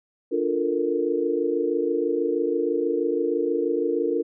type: chord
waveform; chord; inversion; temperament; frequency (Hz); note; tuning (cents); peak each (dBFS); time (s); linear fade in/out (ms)
sine; Bb major seventh; first; equal; 293.7 / 349.2 / 440 / 466.2; D4 / F4 / A4 / Bb4; 0 / 0 / 0 / 0; -28 / -26 / -28 / -25; 0.31-4.23; 20
effects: none